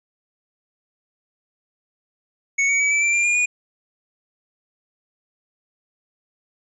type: tone with pitch steps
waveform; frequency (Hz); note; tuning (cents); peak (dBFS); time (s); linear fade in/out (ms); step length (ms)
square; 2217 / 2249 / 2282 / 2315 / 2349 / 2383 / 2418 / 2453; C#7 / C#7 / C#7 / D7 / D7 / D7 / D7 / D#7; 0 / +24 / +50 / -25 / 0 / +25 / +50 / -25; -17; 2.58-3.46; 10; 110
effects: resampled to 22050 Hz